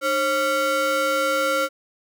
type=ring-modulated tone; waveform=square; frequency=420 Hz; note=G#4; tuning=19 cents sharp; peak=-17 dBFS; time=0.01-1.69 s; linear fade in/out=50 ms; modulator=958 Hz; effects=none